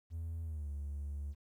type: tone with pitch glide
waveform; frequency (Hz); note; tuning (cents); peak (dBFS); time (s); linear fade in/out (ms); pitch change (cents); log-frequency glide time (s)
triangle; 82.4 to 71.73; E2 to D2; 0 to -40; -35; 0.1-1.35; 50; -240; 0.43-0.69
effects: tanh soft clip ceiling -33 dBFS + 12-bit